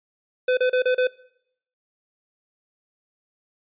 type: tone bursts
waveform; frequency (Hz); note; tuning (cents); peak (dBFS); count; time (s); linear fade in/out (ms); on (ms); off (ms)
square; 505; B4; +39; -18; 5; 0.48-1.072; 5; 92; 33
effects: noise-tail reverb RT60 0.7 s tail -21 dB re dry + resampled to 8000 Hz